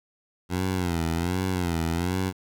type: tone with vibrato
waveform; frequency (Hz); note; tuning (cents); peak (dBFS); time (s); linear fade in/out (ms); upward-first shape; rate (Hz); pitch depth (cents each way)
15% pulse; 87.6; F2; +6; -18; 0.49-2.33; 50; sine; 1.3; 120
effects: 10-bit